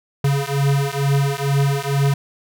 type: beating tone pair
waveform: square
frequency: 138.59 / 140.79 Hz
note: C#3 / C#3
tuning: 0 / +27 cents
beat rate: 2.2 Hz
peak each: -20 dBFS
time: 0.24-2.14 s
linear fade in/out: 5 ms
effects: none